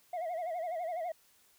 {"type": "tone with vibrato", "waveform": "sine", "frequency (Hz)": 680, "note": "F5", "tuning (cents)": -46, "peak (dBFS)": -31, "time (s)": [0.13, 1.12], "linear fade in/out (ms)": 5, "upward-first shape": "sine", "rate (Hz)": 12, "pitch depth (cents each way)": 120, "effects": ["tanh soft clip ceiling -33 dBFS", "white hiss -66 dBFS RMS until 1.58 s"]}